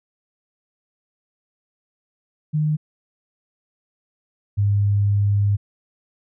sine tone pair in turn, 152.6 / 101.55 Hz, D#3 / G#2, -33 / -38 cents, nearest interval perfect fifth, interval 705 cents, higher first, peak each -17 / -15 dBFS, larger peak second, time 2.53-2.77 / 4.57-5.57 s, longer second, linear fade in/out 20 ms, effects none

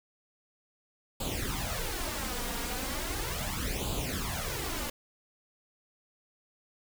pink noise with flanger, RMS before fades -34 dBFS, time 1.2-4.9 s, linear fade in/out 5 ms, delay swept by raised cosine 0.26 to 4.26 ms, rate 0.37 Hz, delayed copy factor +0.75, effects none

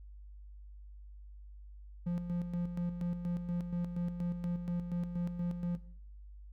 triangle tone with tremolo, 174.61 Hz, F3, in tune, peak -29 dBFS, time 2.06-5.77 s, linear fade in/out 10 ms, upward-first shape square, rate 4.2 Hz, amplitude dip 55%, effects noise-tail reverb RT60 0.6 s tail -17 dB re dry + added 50 Hz sine -48 dBFS peak until 6.52 s

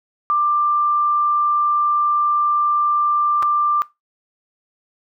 sine tone with dropouts, 1185 Hz, D6, 15 cents sharp, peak -14 dBFS, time 0.3-3.82 s, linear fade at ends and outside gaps 0 ms, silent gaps 3.425-3.429 s, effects noise-tail reverb RT60 0.2 s tail -19 dB re dry

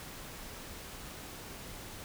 silence, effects pink hiss -46 dBFS RMS until 2.04 s

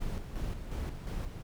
brown noise with tremolo, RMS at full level -35 dBFS, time 0-1.43 s, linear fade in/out 20 ms, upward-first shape square, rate 2.8 Hz, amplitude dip 50%, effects none

